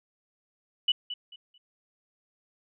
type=tone with echo; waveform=sine; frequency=2960 Hz; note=F#7; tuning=in tune; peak=-20 dBFS; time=0.88-0.92 s; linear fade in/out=5 ms; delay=220 ms; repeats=3; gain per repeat=-12 dB; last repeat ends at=1.58 s; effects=none